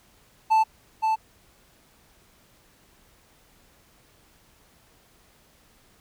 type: tone with echo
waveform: triangle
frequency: 880 Hz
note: A5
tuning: in tune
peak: -14 dBFS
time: 0.5-0.64 s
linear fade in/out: 20 ms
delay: 520 ms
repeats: 1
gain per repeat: -4 dB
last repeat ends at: 1.16 s
effects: pink hiss -59 dBFS RMS until 6 s